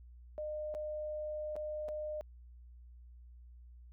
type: tone with dropouts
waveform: sine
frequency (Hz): 608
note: D#5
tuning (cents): -40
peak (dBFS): -37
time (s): 0.38-2.21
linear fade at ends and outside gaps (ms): 0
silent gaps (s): 0.741-0.749 / 1.556-1.564 / 1.884-1.888
effects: added 60 Hz sine -52 dBFS peak until 3.92 s